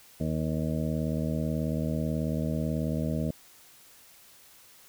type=harmonic tone; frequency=78.3 Hz; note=D#2; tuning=11 cents sharp; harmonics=1 / 2 / 3 / 4 / 6 / 7 / 8; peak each=-35 / -30 / -32 / -38 / -40 / -40 / -39 dBFS; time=0.2-3.31 s; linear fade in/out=5 ms; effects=white hiss -55 dBFS RMS until 4.88 s